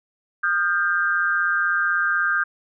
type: tone cluster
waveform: sine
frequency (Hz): 1229 / 1409 / 1585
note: D#6 / F6 / G6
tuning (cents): -22 / +15 / +19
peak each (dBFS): -25 / -25 / -20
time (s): 0.43-2.44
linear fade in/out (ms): 10
effects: none